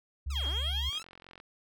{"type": "tone with vibrato", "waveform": "sine", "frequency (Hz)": 69.3, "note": "C#2", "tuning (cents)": 0, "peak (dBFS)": -31, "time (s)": [0.26, 0.9], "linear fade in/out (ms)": 10, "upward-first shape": "sine", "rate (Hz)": 3, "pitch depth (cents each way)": 12}
{"type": "linear two-way sweep", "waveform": "10% pulse", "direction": "down then up", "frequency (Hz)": [1361, 261.6, 1361], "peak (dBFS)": -34, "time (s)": [0.3, 1.03], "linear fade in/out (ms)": 5, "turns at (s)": 0.47}
{"type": "tone with tremolo", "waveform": "sine", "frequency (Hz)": 3246, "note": "G#7", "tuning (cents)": -40, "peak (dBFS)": -31, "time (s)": [0.35, 0.99], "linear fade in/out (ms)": 10, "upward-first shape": "sine", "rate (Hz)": 10, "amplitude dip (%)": 35}
{"type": "click train", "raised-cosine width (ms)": 0.3, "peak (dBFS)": -34, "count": 22, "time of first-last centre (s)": [0.93, 1.401], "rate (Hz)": 44.6}
{"effects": []}